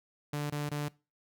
sawtooth tone bursts, 146.9 Hz, D3, 1 cent sharp, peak -28 dBFS, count 3, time 0.33-0.884 s, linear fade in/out 5 ms, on 170 ms, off 22 ms, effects noise-tail reverb RT60 0.3 s tail -22 dB re dry

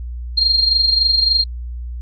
sine tone with amplitude modulation, 4210 Hz, C8, 10 cents sharp, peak -9 dBFS, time 0.37-1.44 s, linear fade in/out 10 ms, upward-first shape sine, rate 23.5 Hz, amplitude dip 60%, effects added 60 Hz sine -24 dBFS peak until 2.01 s + MP3 32 kbps

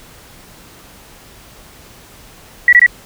sine tone bursts, 1941 Hz, B6, 31 cents flat, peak -3 dBFS, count 3, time 2.68-2.863 s, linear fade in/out 2 ms, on 47 ms, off 21 ms, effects pink hiss -41 dBFS RMS until 3.05 s

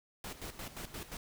pink noise with tremolo, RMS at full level -43 dBFS, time 0.24-1.17 s, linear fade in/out 2 ms, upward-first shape square, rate 5.7 Hz, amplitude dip 70%, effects none

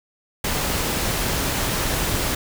pink noise, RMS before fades -23 dBFS, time 0.44-2.35 s, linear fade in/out 5 ms, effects none

